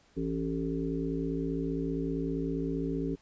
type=harmonic tone; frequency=55.2 Hz; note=A1; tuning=6 cents sharp; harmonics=1 / 3 / 5 / 7 / 8; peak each=-39 / -35 / -33 / -37 / -39 dBFS; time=0.16-3.16 s; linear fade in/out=20 ms; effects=pink hiss -64 dBFS RMS until 3.21 s + resampled to 16000 Hz